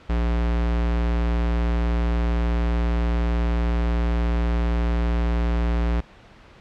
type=tone; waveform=square; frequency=58.27 Hz; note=A#1; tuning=in tune; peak=-20 dBFS; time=0.09-6.01 s; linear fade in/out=10 ms; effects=pink hiss -48 dBFS RMS until 6.6 s + low-pass 3000 Hz 12 dB/octave

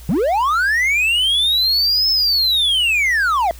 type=linear two-way sweep; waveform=triangle; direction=up then down; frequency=138.59 to 5274 to 640 Hz; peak=-12 dBFS; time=0.09-3.51 s; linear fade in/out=0 ms; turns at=2.1 s; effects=added 60 Hz sine -35 dBFS peak until 3.59 s + white hiss -44 dBFS RMS until 3.59 s

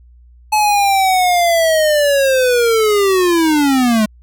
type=linear sweep; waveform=square; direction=down; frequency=860 to 208.6 Hz; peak=-11 dBFS; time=0.52-4.06 s; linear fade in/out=10 ms; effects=added 60 Hz sine -41 dBFS peak until 4.22 s

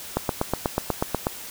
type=click train; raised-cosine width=1 ms; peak=-7 dBFS; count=10; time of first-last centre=0.17-1.269 s; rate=8.19 Hz; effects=white hiss -38 dBFS RMS until 1.5 s

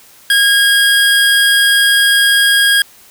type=tone; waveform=25% pulse; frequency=1633 Hz; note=G#6; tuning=30 cents flat; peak=-4 dBFS; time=0.3-2.82 s; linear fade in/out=2 ms; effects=white hiss -43 dBFS RMS until 3.1 s

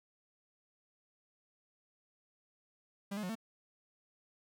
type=tone with pitch steps; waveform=45% pulse; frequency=199.4 / 211.9 / 181 / 224.5 Hz; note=G3 / G#3 / F#3 / A3; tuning=+30 / +35 / -38 / +35 cents; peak=-37 dBFS; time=3.11-3.354 s; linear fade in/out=10 ms; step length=61 ms; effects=none

